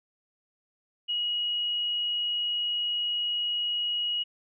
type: tone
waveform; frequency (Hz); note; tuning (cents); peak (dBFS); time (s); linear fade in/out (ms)
sine; 2900; F#7; -35; -26; 1.08-4.24; 20
effects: none